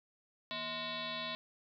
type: tone with frequency modulation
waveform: sine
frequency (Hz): 2250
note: C#7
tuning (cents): +25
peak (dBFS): -37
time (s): 0.51-1.35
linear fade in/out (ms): 0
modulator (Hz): 402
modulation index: 4.7
effects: none